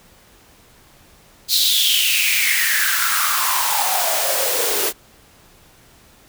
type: noise with high-pass filter sweep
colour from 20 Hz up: white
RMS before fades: -18 dBFS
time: 1.48-4.93 s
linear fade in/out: 50 ms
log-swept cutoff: 4200 to 380 Hz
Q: 6.4
effects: pink hiss -50 dBFS RMS until 6.28 s